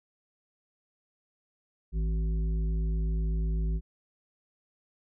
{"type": "harmonic tone with a mistuned harmonic", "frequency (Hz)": 54, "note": "A1", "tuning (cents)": -32, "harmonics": [1, 3, 5, 7], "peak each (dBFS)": [-26, -35, -49, -47], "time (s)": [1.92, 3.81], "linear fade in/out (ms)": 50, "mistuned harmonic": 5, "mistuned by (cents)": -31, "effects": []}